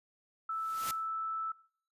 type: tone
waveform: sine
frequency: 1316 Hz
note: E6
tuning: 3 cents flat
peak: -33 dBFS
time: 0.49-1.52 s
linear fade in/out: 5 ms
type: noise with exponential growth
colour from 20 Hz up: white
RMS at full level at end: -35 dBFS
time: 0.51-0.91 s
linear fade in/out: 2 ms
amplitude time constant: 86 ms
effects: noise-tail reverb RT60 0.5 s tail -21 dB re dry + resampled to 32000 Hz